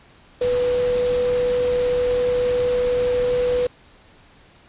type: tone in noise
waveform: sine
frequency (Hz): 493.9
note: B4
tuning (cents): 0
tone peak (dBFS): -17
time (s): 0.41-3.67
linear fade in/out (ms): 5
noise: pink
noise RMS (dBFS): -32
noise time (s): 0.41-3.67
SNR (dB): +12
effects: pink hiss -51 dBFS RMS until 4.68 s + resampled to 8000 Hz